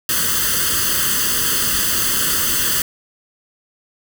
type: noise with comb filter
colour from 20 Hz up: white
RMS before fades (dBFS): -18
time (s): 0.09-2.82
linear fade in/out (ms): 2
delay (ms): 0.64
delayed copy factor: +1
effects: none